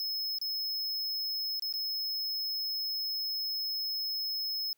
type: tone with dropouts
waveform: square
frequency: 5180 Hz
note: E8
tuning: 31 cents flat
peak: -32 dBFS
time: 0-4.73 s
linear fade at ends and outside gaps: 1 ms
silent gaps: 0.385-0.414 / 1.596-1.622 / 1.726-1.738 s
effects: white hiss -75 dBFS RMS until 4.77 s